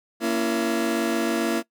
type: chord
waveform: 30% pulse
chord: A# diminished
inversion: none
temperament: just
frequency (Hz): 233.1 / 279.7 / 335.6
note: A#3 / C#4 / E4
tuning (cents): 0 / +16 / +31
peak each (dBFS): -23 / -27 / -22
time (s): 0.2-1.63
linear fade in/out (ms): 50
effects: noise-tail reverb RT60 0.1 s tail -20 dB re dry